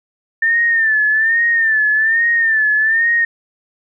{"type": "tone with vibrato", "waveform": "sine", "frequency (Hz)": 1789, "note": "A6", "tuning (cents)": 28, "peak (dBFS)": -11, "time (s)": [0.42, 3.25], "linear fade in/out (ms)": 5, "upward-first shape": "sine", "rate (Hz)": 1.2, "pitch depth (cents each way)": 77, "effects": []}